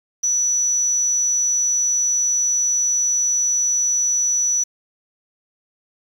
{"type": "tone", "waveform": "sine", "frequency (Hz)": 5920, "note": "F#8", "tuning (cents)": 0, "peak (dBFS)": -16, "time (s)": [0.23, 4.64], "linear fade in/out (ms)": 10, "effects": ["7-bit"]}